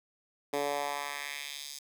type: tone with high-pass filter sweep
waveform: 10% pulse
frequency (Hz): 143.4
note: D3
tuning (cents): -41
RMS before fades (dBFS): -36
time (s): 0.53-1.79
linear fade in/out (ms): 5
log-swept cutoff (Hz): 380 to 5500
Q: 1.5
effects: none